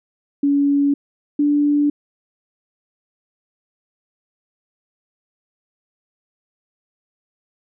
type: tone pair in turn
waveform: sine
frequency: 283.4 / 291.5 Hz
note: C#4 / D4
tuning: +38 / -13 cents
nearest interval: unison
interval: 49 cents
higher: second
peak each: -13 dBFS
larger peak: neither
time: 0.43-0.94 / 1.39-1.9 s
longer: neither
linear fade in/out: 5 ms
effects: none